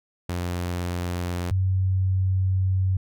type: tone pair in turn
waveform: sawtooth / sine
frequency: 88.2 / 94.26 Hz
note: F2 / F#2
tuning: +18 / +33 cents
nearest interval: minor second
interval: 115 cents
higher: second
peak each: -22 / -19 dBFS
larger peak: second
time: 0.29-1.51 / 1.51-2.97 s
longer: second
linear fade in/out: 5 ms
effects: none